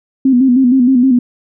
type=tone with vibrato; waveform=sine; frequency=255.2 Hz; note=C4; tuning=43 cents flat; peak=-6 dBFS; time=0.25-1.19 s; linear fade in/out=5 ms; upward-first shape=square; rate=6.4 Hz; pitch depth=72 cents each way; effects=none